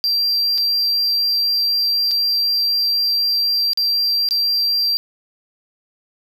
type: tone with dropouts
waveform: triangle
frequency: 4724 Hz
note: D8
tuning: 9 cents sharp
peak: -14 dBFS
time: 0.04-4.97 s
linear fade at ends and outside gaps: 0 ms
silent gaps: 0.578-0.582 / 2.111-2.115 / 3.733-3.774 / 4.288-4.309 s
effects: none